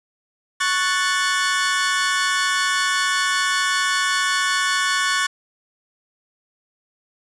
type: chord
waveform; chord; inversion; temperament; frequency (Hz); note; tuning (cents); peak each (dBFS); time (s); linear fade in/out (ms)
sawtooth; F# minor; second; equal; 1108.7 / 1480 / 1760; C#6 / F#6 / A6; 0 / 0 / 0; -19; 0.6-5.27; 10
effects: resampled to 22050 Hz + 7-bit